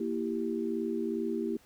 sine chord, E diminished, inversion second, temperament equal, 233.1 / 329.6 / 392 Hz, Bb3 / E4 / G4, 0 / 0 / 0 cents, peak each -34 dBFS, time 0-1.57 s, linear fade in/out 5 ms, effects pink hiss -62 dBFS RMS until 1.65 s

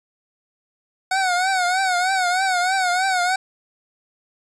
25% pulse tone with vibrato, 740 Hz, F#5, in tune, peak -14 dBFS, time 1.11-3.36 s, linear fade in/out 5 ms, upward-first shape triangle, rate 3.2 Hz, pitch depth 98 cents each way, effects resampled to 22050 Hz + 8-bit

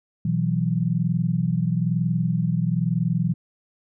sine chord, B suspended fourth, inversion none, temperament equal with one note detuned, 123.47 / 164.81 / 185.75 Hz, B2 / E3 / F#3, 0 / 0 / +7 cents, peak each -25 / -22 / -26 dBFS, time 0.25-3.34 s, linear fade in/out 5 ms, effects none

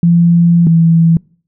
sine tone pair in turn, 170.7 / 165.36 Hz, F3 / E3, -39 / +6 cents, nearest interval minor second, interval 55 cents, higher first, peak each -5 dBFS, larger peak neither, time 0.03-0.67 / 0.67-1.17 s, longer first, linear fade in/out 2 ms, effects noise-tail reverb RT60 0.5 s tail -26 dB re dry

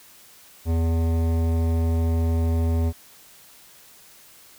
sine tone with hard clipping, 82.41 Hz, E2, in tune, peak -21 dBFS, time 0.65-2.93 s, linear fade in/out 50 ms, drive 15 dB, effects white hiss -50 dBFS RMS until 4.58 s

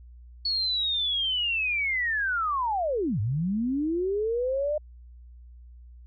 sine linear two-way sweep, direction down then up, 4412 to 95.5 to 611 Hz, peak -24 dBFS, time 0.45-4.78 s, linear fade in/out 5 ms, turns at 3.2 s, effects added 60 Hz sine -45 dBFS peak until 6.06 s

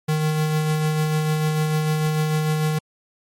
square tone with tremolo, 154.6 Hz, D#3, 11 cents flat, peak -18 dBFS, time 0.08-2.79 s, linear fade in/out 10 ms, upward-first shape sine, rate 6.7 Hz, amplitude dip 30%, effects MP3 64 kbps

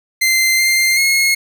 sawtooth tone with pitch steps, 2079 / 2097 / 2164 Hz, C7 / C7 / C#7, -12 / +3 / -42 cents, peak -8 dBFS, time 0.21-1.35 s, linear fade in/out 10 ms, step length 380 ms, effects none

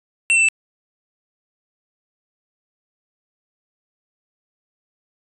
square tone with pitch steps, 2705 / 2675 / 2646 Hz, E7 / E7 / E7, +44 / +25 / +6 cents, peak -13 dBFS, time 0.3-0.486 s, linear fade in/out 0 ms, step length 62 ms, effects resampled to 24000 Hz

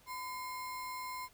sine tone with sample-and-hold, 1011 Hz, B5, 40 cents sharp, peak -39 dBFS, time 0.06-1.29 s, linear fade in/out 50 ms, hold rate 3150 Hz, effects pink hiss -64 dBFS RMS until 1.33 s

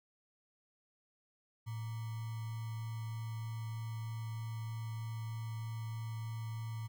sine tone with sample-and-hold, 112.1 Hz, A2, 33 cents sharp, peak -38 dBFS, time 1.66-6.88 s, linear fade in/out 20 ms, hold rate 1050 Hz, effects none

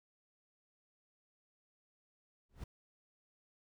brown noise with exponential growth, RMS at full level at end -39 dBFS, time 2.49-2.64 s, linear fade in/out 5 ms, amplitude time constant 31 ms, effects none

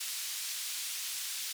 pink band-pass noise, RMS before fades -38 dBFS, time 0-1.53 s, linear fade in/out 10 ms, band 3500 to 14000 Hz, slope 12 dB/octave, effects none

